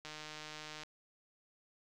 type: click train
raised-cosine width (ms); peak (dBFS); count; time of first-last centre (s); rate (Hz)
0.2; -29; 121; 0.05-0.834; 153
effects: none